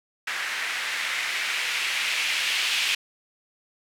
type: noise with low-pass filter sweep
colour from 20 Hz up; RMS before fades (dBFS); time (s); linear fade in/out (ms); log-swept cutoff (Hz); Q
violet; -27; 0.27-2.95; 5; 1800 to 2800; 2.1
effects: none